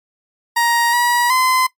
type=tone with pitch steps; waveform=30% pulse; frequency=941 / 963 / 1027 Hz; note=A#5 / B5 / C6; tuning=+16 / -44 / -33 cents; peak=-10 dBFS; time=0.56-1.67 s; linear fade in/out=10 ms; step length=370 ms; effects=noise-tail reverb RT60 0.1 s tail -18 dB re dry + MP3 96 kbps